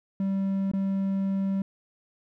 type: tone with dropouts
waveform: triangle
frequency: 194.3 Hz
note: G3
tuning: 15 cents flat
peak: -22 dBFS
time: 0.2-1.62 s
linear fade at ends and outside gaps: 2 ms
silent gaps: 0.715-0.735 s
effects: none